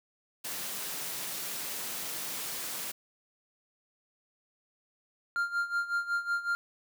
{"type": "high-pass noise", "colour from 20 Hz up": "white", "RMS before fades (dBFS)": -37, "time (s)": [0.44, 2.92], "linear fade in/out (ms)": 10, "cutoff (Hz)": 120, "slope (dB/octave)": 48}
{"type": "tone with tremolo", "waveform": "triangle", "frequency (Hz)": 1396.9, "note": "F6", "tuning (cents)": 0, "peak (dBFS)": -24, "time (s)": [5.36, 6.55], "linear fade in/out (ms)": 0, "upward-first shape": "sine", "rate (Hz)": 5.4, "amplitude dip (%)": 80}
{"effects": []}